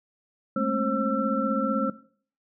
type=tone cluster; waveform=sine; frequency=209 / 224.7 / 268.8 / 534 / 1339 Hz; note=G#3 / A3 / C4 / C5 / E6; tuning=+11 / +37 / +47 / +35 / +27 cents; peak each=-29 dBFS; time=0.56-1.9 s; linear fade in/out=5 ms; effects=noise-tail reverb RT60 0.5 s tail -17 dB re dry